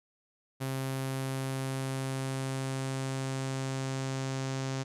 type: tone with low-pass filter sweep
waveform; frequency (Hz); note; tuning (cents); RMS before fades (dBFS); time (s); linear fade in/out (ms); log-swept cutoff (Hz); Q
sawtooth; 133.4; C3; +34; -34; 0.6-4.84; 20; 12000 to 6700; 2
effects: none